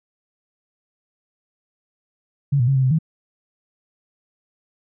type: tone with pitch steps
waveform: sine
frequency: 140.7 / 120.7 / 136.5 / 132.1 / 129.2 / 159.3 Hz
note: C#3 / B2 / C#3 / C3 / C3 / D#3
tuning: +26 / -39 / -26 / +17 / -21 / +41 cents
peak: -14 dBFS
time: 2.52-2.988 s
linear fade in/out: 10 ms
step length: 78 ms
effects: none